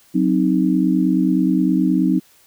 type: chord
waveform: sine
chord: C diminished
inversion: second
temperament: equal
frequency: 185 / 261.6 / 311.1 Hz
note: Gb3 / C4 / Eb4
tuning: 0 / 0 / 0 cents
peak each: -18 dBFS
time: 0.14-2.2 s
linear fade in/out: 20 ms
effects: white hiss -53 dBFS RMS until 2.46 s